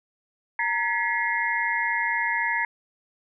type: tone cluster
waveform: sine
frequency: 926 / 1694 / 1935 / 2132 Hz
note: A#5 / G#6 / B6 / C7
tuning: -12 / +34 / -36 / +32 cents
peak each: -28 dBFS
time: 0.59-2.65 s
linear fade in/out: 2 ms
effects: none